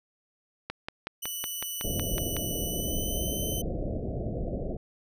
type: click train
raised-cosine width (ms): 0.3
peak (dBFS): -17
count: 10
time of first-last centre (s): 0.7-2.367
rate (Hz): 5.4
type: tone with pitch glide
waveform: 5% pulse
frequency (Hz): 2972 to 3052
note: F#7 to G7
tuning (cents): +7 to -47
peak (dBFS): -25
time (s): 1.22-3.62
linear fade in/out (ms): 10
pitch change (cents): +46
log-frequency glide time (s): 2.65-3.32
type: low-pass noise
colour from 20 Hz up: pink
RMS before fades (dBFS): -32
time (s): 1.84-4.77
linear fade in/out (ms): 5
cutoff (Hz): 690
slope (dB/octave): 96
effects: none